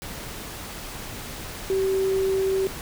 sine tone in noise, 383.9 Hz, G4, 36 cents flat, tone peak -20 dBFS, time 1.7-2.67 s, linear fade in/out 0 ms, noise pink, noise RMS -36 dBFS, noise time 0.02-2.81 s, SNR +13 dB, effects none

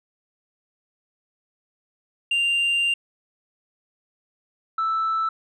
sine tone pair in turn, 2786 / 1319 Hz, F7 / E6, -5 / +1 cents, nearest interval octave + minor second, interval 1294 cents, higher first, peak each -16 / -19 dBFS, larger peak first, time 2.31-2.94 / 4.78-5.29 s, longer first, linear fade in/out 5 ms, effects tanh soft clip ceiling -18 dBFS

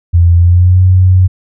sine tone with pitch glide, 85.7 to 92.38 Hz, F2 to F#2, -32 to -2 cents, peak -3 dBFS, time 0.13-1.28 s, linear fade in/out 20 ms, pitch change +130 cents, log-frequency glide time 0.36-0.81 s, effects none

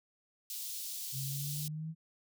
white high-pass noise, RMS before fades -41 dBFS, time 0.5-1.68 s, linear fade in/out 2 ms, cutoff 3400 Hz, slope 24 dB/octave
sine exponential sweep, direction up, 131.2 to 162.8 Hz, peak -37 dBFS, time 1.12-1.95 s, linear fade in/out 50 ms
effects none

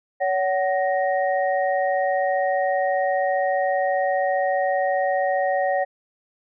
sine tone cluster, 564 / 749 / 1867 Hz, C#5 / F#5 / A#6, +30 / +21 / +2 cents, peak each -22 / -22 / -29 dBFS, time 0.2-5.85 s, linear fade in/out 20 ms, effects none

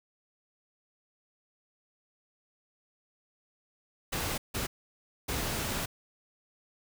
pink noise bursts at uneven times, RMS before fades -33 dBFS, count 3, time 4.12-4.38 / 4.54-4.67 / 5.28-5.86 s, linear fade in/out 10 ms, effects none

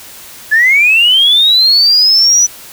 sine linear sweep, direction up, 1692 to 5960 Hz, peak -4 dBFS, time 0.51-2.47 s, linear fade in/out 20 ms, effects tanh soft clip ceiling 0 dBFS + white hiss -33 dBFS RMS until 2.72 s

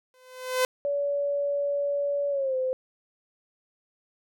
sawtooth tone with exponential growth, 510 Hz, C5, 44 cents flat, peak -15 dBFS, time 0.14-0.65 s, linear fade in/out 1 ms, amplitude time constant 110 ms
sine tone with pitch glide, 570 to 516.7 Hz, C#5 to C5, +48 to -22 cents, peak -24 dBFS, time 0.85-2.73 s, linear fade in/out 0 ms, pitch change -170 cents, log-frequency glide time 2.3-2.56 s
effects none

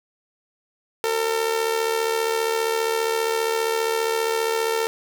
sawtooth tone with amplitude modulation, 452 Hz, A4, 47 cents sharp, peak -14 dBFS, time 1.04-4.87 s, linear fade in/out 0 ms, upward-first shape sine, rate 75 Hz, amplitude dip 60%, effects none

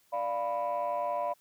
sine chord, B diminished, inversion first, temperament equal, 587.3 / 698.5 / 987.8 Hz, D5 / F5 / B5, 0 / 0 / 0 cents, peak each -32 dBFS, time 0.12-1.34 s, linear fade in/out 20 ms, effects tanh soft clip ceiling -24 dBFS + white hiss -67 dBFS RMS until 1.4 s

